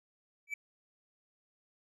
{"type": "tone with exponential growth", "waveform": "triangle", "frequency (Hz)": 2306, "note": "D7", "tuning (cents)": -32, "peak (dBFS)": -29, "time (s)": [0.47, 0.54], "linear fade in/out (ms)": 5, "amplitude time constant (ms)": 15, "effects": ["resampled to 32000 Hz"]}